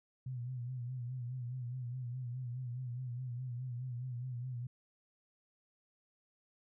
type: tone with vibrato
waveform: sine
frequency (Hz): 124.4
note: B2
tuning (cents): +13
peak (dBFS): -38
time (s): 0.26-4.67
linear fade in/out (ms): 5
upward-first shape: sine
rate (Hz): 4.8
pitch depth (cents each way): 74
effects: none